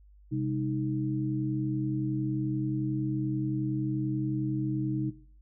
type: tone cluster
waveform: sine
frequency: 130.8 / 202.1 / 312 Hz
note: C3 / G#3 / D#4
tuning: 0 / -47 / +5 cents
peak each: -30 / -38 / -31 dBFS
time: 0.31-5.11 s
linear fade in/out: 20 ms
effects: noise-tail reverb RT60 0.5 s tail -17 dB re dry + added 50 Hz sine -53 dBFS peak until 5.41 s